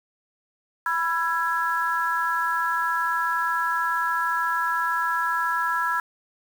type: chord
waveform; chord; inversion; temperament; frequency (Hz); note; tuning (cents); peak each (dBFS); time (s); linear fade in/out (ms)
sine; E major; second; equal with one note detuned; 987.8 / 1341.6 / 1661.2; B5 / E6 / G#6; 0 / +30 / 0; -26; 0.86-6; 2
effects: 7-bit